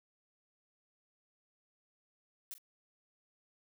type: noise with echo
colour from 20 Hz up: blue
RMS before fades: -44 dBFS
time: 2.51-2.54 s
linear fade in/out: 0 ms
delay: 41 ms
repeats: 1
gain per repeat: -13 dB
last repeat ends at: 2.581 s
effects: none